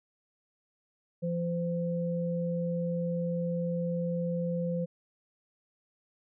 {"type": "tone pair together", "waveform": "sine", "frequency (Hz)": [171.29, 514], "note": ["F3", "C5"], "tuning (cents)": [-33, -31], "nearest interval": "octave + perfect fifth", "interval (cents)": 1902, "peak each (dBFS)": [-30, -33], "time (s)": [1.22, 4.86], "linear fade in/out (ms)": 20, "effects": []}